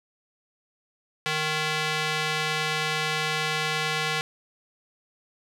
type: tone with band-pass filter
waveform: square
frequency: 154.8 Hz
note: D#3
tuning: 9 cents flat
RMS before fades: -27 dBFS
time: 1.26-4.21 s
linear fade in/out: 0 ms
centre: 2700 Hz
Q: 0.92
effects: none